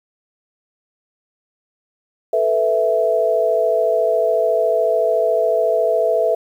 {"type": "chord", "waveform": "sine", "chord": "A suspended second", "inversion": "none", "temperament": "equal", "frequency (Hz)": [440, 493.9, 659.3], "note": ["A4", "B4", "E5"], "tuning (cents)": [0, 0, 0], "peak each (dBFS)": [-20, -20, -16], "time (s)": [2.33, 6.35], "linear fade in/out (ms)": 5, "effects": ["8-bit"]}